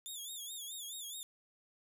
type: tone with vibrato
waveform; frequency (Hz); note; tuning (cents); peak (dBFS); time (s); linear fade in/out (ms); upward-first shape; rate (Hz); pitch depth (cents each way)
15% pulse; 3503; A7; -8; -36; 0.06-1.23; 0; sine; 4.7; 120
effects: none